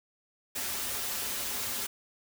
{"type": "noise with comb filter", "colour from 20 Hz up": "white", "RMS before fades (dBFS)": -34, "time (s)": [0.55, 1.87], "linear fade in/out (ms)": 10, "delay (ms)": 6.3, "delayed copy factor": -0.8, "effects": []}